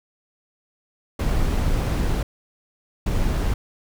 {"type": "noise bursts at uneven times", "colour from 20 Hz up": "brown", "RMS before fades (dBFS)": -21, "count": 2, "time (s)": [[1.19, 2.23], [3.06, 3.54]], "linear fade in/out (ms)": 5, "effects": []}